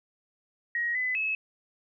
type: tone with pitch steps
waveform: sine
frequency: 1890 / 2010 / 2587 Hz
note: A#6 / B6 / E7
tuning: +23 / +30 / -33 cents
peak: -26 dBFS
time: 0.75-1.35 s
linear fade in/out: 2 ms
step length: 200 ms
effects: none